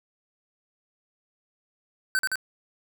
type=tone with echo; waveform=square; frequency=1536 Hz; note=G6; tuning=36 cents flat; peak=-22 dBFS; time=2.15-2.19 s; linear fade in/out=0 ms; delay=83 ms; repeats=2; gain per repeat=-2 dB; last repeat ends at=2.356 s; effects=none